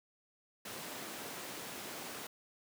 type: high-pass noise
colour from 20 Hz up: pink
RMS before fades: -45 dBFS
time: 0.65-2.27 s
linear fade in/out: 5 ms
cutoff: 230 Hz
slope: 12 dB/octave
effects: none